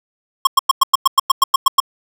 square tone bursts, 1079 Hz, C#6, 47 cents flat, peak -7 dBFS, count 12, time 0.45-1.802 s, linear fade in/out 5 ms, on 21 ms, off 100 ms, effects none

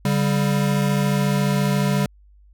square tone pair together, 142.3 / 196.48 Hz, C#3 / G3, +46 / +4 cents, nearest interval tritone, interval 558 cents, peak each -21 dBFS, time 0.05-2.06 s, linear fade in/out 2 ms, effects added 50 Hz sine -48 dBFS peak until 2.53 s

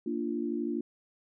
sine chord, Bb major, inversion none, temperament equal with one note detuned, 233.1 / 293.7 / 345.8 Hz, Bb3 / D4 / F4, 0 / 0 / -17 cents, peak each -34 dBFS, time 0.06-0.81 s, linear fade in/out 5 ms, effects none

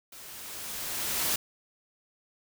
white noise with level ramp, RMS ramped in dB -47 to -27 dBFS, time 0.12-1.36 s, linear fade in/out 5 ms, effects none

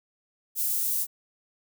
white high-pass noise, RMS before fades -27 dBFS, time 0.55-1.07 s, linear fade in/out 50 ms, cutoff 9800 Hz, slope 12 dB/octave, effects none

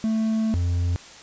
triangle tone pair in turn, 220.7 / 87.43 Hz, A3 / F2, +5 / +2 cents, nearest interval octave + major third, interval 1603 cents, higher first, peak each -18 dBFS, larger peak neither, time 0.04-0.54 / 0.54-0.96 s, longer first, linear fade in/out 0 ms, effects white hiss -44 dBFS RMS until 1.22 s + resampled to 16000 Hz

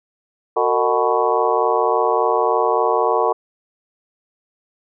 harmonic tone with a mistuned harmonic, 123.47 Hz, B2, in tune, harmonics 3 / 4 / 5 / 6 / 7 / 8 / 9, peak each -25 / -19 / -23 / -22 / -25 / -22 / -23 dBFS, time 0.56-3.33 s, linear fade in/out 10 ms, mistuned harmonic 4, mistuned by -140 cents, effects none

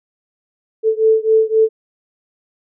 sine beating tone pair, 439.4 / 443.2 Hz, A4 / A4, -2 / +13 cents, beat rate 3.8 Hz, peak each -13 / -14 dBFS, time 0.83-1.69 s, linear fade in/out 50 ms, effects none

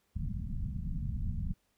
pink low-pass noise, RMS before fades -35 dBFS, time 0.15-1.54 s, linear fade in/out 20 ms, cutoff 210 Hz, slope 48 dB/octave, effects pink hiss -75 dBFS RMS until 1.77 s

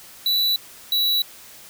square tone pair in turn, 3952 / 3927 Hz, B7 / B7, 0 / -11 cents, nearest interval unison, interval 11 cents, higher first, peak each -18 dBFS, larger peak neither, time 0.26-0.56 / 0.92-1.22 s, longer neither, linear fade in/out 2 ms, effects white hiss -44 dBFS RMS until 1.69 s

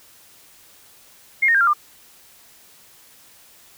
sine tone with pitch steps, 2135 / 1847.9 / 1599.4 / 1384.4 / 1198.2 Hz, C7 / A#6 / G6 / F6 / D6, +34 / -16 / +34 / -16 / +34 cents, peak -13 dBFS, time 1.42-1.735 s, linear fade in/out 10 ms, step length 63 ms, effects white hiss -50 dBFS RMS until 3.77 s

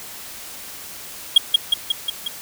triangle tone with echo, 3272 Hz, G#7, 26 cents flat, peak -4 dBFS, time 1.36-1.38 s, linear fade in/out 5 ms, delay 180 ms, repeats 5, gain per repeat -3 dB, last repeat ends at 2.28 s, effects white hiss -36 dBFS RMS until 2.41 s

